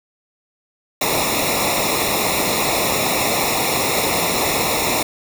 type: noise with comb filter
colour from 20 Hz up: pink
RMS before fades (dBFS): -19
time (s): 1.01-5.03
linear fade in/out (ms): 5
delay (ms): 0.64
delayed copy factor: -1
effects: none